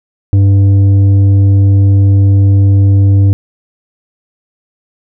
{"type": "tone with tanh clipping", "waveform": "sine", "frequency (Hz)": 98.6, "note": "G2", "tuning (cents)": 11, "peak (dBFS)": -5, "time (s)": [0.33, 3.33], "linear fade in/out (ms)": 0, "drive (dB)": 7, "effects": []}